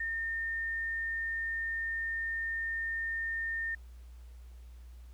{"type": "tone", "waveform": "sine", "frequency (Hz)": 1820, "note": "A#6", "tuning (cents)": -42, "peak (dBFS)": -32, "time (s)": [0, 3.75], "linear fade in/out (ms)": 5, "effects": ["added 60 Hz sine -47 dBFS peak until 5.13 s", "pink hiss -67 dBFS RMS until 5.13 s"]}